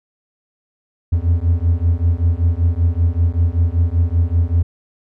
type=beating tone pair; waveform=triangle; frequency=82.41 / 87.61 Hz; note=E2 / F2; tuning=0 / +6 cents; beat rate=5.2 Hz; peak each=-14 dBFS; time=1.12-4.63 s; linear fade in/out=10 ms; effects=none